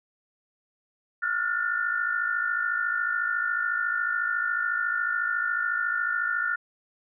sine tone cluster, 1389 / 1443 / 1783 Hz, F6 / F#6 / A6, -10 / -44 / +22 cents, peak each -29 / -27 / -31 dBFS, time 1.22-6.56 s, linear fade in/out 10 ms, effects none

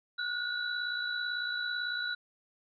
sine tone cluster, 1446 / 1504 / 3938 Hz, F#6 / F#6 / B7, -40 / +28 / -6 cents, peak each -34 / -39 / -37 dBFS, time 0.18-2.15 s, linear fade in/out 10 ms, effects none

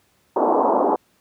white band-pass noise, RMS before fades -18 dBFS, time 0.36-0.96 s, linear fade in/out 5 ms, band 240 to 1000 Hz, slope 48 dB/octave, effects pink hiss -62 dBFS RMS until 1.2 s + high-pass 80 Hz 12 dB/octave

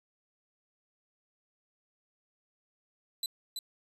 sawtooth tone with echo, 4000 Hz, B7, 21 cents sharp, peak -28 dBFS, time 3.23-3.26 s, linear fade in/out 2 ms, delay 330 ms, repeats 1, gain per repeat -4 dB, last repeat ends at 3.59 s, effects resampled to 32000 Hz

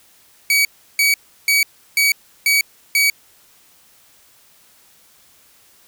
sawtooth tone bursts, 2267 Hz, C#7, 38 cents sharp, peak -9 dBFS, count 6, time 0.5-3.1 s, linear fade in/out 2 ms, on 150 ms, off 340 ms, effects white hiss -52 dBFS RMS until 5.87 s

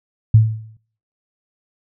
sine tone with exponential decay, 110 Hz, A2, in tune, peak -4 dBFS, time 0.34-0.77 s, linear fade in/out 5 ms, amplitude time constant 92 ms, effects noise-tail reverb RT60 0.6 s tail -22 dB re dry

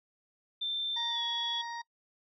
sine tone with pitch glide, 3565 to 3367 Hz, A7 to G#7, +22 to +23 cents, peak -31 dBFS, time 0.61-1.62 s, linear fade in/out 10 ms, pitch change -99 cents, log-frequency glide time 1.1-1.22 s
harmonic tone, 937 Hz, A#5, 9 cents sharp, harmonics 1 / 2 / 4 / 5 / 6, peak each -38 / -44 / -50 / -52 / -54 dBFS, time 0.96-1.82 s, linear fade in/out 10 ms
effects noise-tail reverb RT60 0.1 s tail -24 dB re dry

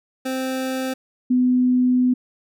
25% pulse / sine tone pair in turn, 261 / 251 Hz, C4 / B3, -4 / +28 cents, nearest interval minor second, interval 68 cents, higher first, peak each -19 / -14 dBFS, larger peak second, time 0.25-0.94 / 1.3-2.14 s, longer second, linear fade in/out 10 ms, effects none

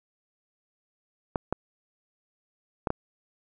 clicks, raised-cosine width 1 ms, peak -12 dBFS, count 4, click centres 1.358 / 1.526 / 2.872 / 2.904 s, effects none

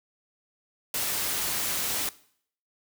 white noise, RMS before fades -29 dBFS, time 0.94-2.09 s, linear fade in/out 2 ms, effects noise-tail reverb RT60 0.6 s tail -19 dB re dry

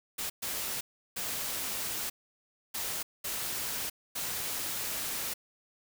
white noise bursts at uneven times, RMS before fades -35 dBFS, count 6, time 0.18-0.3 / 0.42-0.81 / 1.16-2.1 / 2.74-3.03 / 3.24-3.9 / 4.15-5.34 s, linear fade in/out 10 ms, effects none

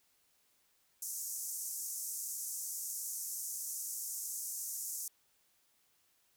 pink band-pass noise, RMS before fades -41 dBFS, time 1.02-5.08 s, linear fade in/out 2 ms, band 6000 to 15000 Hz, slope 48 dB/octave, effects white hiss -73 dBFS RMS until 6.36 s

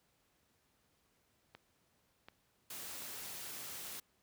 click train, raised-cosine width 0.3 ms, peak -35 dBFS, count 4, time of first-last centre 1.55-3.756 s, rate 1.36 Hz
white noise, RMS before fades -46 dBFS, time 2.7-4 s, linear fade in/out 5 ms
effects pink hiss -75 dBFS RMS until 4.22 s + high-pass 60 Hz 12 dB/octave

